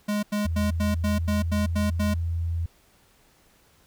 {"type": "tone bursts", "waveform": "square", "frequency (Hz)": 207.7, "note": "G#3", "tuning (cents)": 0, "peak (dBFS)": -24, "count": 9, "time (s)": [0.08, 2.142], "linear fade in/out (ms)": 10, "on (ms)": 150, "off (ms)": 89}
{"type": "tone with pitch glide", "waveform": "sine", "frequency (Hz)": [82.41, 83.8], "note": ["E2", "E2"], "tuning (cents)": [0, 29], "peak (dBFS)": -24, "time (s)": [0.45, 2.66], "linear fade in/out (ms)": 5, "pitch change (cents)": 29, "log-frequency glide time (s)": [0.57, 1.75]}
{"effects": ["pink hiss -60 dBFS RMS until 3.86 s"]}